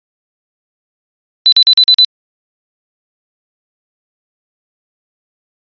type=tone bursts; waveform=sine; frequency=4003 Hz; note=B7; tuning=23 cents sharp; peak=-3 dBFS; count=6; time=1.46-2.047 s; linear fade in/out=0 ms; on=62 ms; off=43 ms; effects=resampled to 11025 Hz